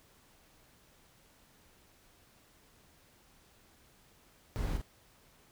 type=noise with echo; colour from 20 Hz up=brown; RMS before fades=-35 dBFS; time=4.56-4.77 s; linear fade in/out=0 ms; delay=45 ms; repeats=1; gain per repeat=-5 dB; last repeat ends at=4.815 s; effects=pink hiss -64 dBFS RMS until 5.51 s